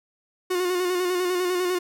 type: tone with vibrato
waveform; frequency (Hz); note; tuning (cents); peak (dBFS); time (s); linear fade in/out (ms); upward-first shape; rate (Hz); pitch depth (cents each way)
45% pulse; 361.3; F#4; -41; -22; 0.5-1.79; 10; square; 10; 33
effects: none